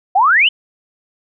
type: exponential sweep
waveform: sine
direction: up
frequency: 714 to 3136 Hz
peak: -8 dBFS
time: 0.15-0.49 s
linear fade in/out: 10 ms
effects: none